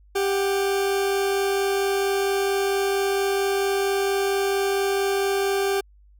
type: tone pair together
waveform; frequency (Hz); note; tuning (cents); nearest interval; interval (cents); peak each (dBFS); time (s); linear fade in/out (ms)
40% pulse; 394.7 / 745; G4 / F#5; +12 / +12; major seventh; 1100; -20 / -31; 0.15-5.81; 10
effects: added 50 Hz sine -50 dBFS peak until 6.19 s